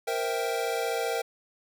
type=chord; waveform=square; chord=C dominant seventh; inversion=third; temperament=equal with one note detuned; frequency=466.2 / 521.4 / 659.3 / 784 Hz; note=Bb4 / C5 / E5 / G5; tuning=0 / -6 / 0 / 0 cents; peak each=-31 / -36 / -35 / -34 dBFS; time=0.07-1.22 s; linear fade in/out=10 ms; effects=none